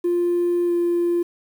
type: tone with pitch glide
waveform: triangle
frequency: 349.2 to 346 Hz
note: F4 to F4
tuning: 0 to -16 cents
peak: -14 dBFS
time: 0.04-1.23 s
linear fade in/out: 10 ms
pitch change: -16 cents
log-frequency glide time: 0.66-0.72 s
effects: tanh soft clip ceiling -14 dBFS + 8-bit